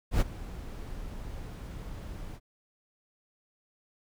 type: noise with ADSR envelope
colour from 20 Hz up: brown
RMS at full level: -21 dBFS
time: 0.11-2.4 s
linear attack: 97 ms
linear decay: 24 ms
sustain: -19 dB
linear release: 52 ms
effects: none